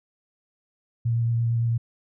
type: tone with vibrato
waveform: sine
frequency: 116.54 Hz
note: A#2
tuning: in tune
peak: -20 dBFS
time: 1.05-1.78 s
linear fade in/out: 10 ms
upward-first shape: triangle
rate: 8.8 Hz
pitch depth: 18 cents each way
effects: none

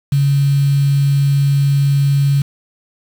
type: tone with quantisation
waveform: sine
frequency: 140.2 Hz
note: C#3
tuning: 20 cents sharp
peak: -10 dBFS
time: 0.12-2.42 s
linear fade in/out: 5 ms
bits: 5
effects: none

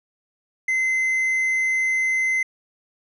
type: tone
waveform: triangle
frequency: 2059 Hz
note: C7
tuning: 28 cents flat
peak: -17 dBFS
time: 0.68-2.43 s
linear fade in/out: 5 ms
effects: resampled to 24000 Hz

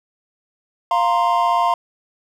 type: chord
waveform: triangle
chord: F suspended fourth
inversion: none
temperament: just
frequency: 698.5 / 931.3 / 1047.7 Hz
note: F5 / Bb5 / C6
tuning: 0 / -2 / +2 cents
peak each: -17 dBFS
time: 0.91-1.74 s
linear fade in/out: 2 ms
effects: none

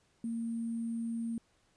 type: tone with sample-and-hold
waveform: sine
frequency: 230.1 Hz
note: A#3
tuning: 22 cents flat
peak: -33 dBFS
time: 0.24-1.38 s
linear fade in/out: 2 ms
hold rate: 8820 Hz
effects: pink hiss -71 dBFS RMS until 1.76 s + resampled to 22050 Hz

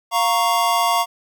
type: chord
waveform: square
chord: Bb minor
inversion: second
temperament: equal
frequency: 698.5 / 932.3 / 1108.7 Hz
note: F5 / Bb5 / Db6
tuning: 0 / 0 / 0 cents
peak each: -21 dBFS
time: 0.11-1.06 s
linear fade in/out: 50 ms
effects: none

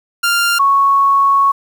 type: tone pair in turn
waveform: sawtooth / sine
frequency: 1395 / 1107.2 Hz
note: F6 / C#6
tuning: -2 / -2 cents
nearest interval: major third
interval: 400 cents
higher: first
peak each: -8 dBFS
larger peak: neither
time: 0.23-0.59 / 0.59-1.52 s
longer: second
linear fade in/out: 10 ms
effects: 7-bit

